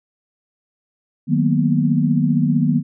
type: chord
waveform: sine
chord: B major seventh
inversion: first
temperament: just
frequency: 154.34 / 185.21 / 231.5 / 246.9 Hz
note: D#3 / F#3 / A#3 / B3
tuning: -14 / +2 / -12 / 0 cents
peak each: -18 / -21 / -20 / -19 dBFS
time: 1.27-2.83 s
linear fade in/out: 50 ms
effects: none